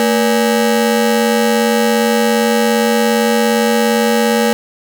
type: ring-modulated tone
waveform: 30% pulse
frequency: 351.4 Hz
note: F4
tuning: 11 cents sharp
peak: -5 dBFS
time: 0-4.53 s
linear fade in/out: 0 ms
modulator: 127 Hz
effects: none